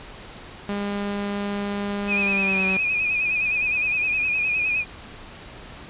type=tone with pitch glide; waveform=sawtooth; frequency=202.5 to 190.03 Hz; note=G#3 to F#3; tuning=-43 to +46 cents; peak=-21 dBFS; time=0.69-2.77 s; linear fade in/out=0 ms; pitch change=-111 cents; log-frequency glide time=2.13-2.62 s
type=tone with vibrato; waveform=sine; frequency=2489 Hz; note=D#7; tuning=in tune; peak=-20 dBFS; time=2.07-4.85 s; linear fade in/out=50 ms; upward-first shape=sine; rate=9.7 Hz; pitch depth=55 cents each way
effects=pink hiss -41 dBFS RMS until 5.89 s + resampled to 8000 Hz